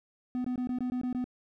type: tone bursts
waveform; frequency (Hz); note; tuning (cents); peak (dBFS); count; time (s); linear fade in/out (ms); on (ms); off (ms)
triangle; 250.1; B3; +22; -27; 8; 0.35-1.242; 0; 94; 20
effects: none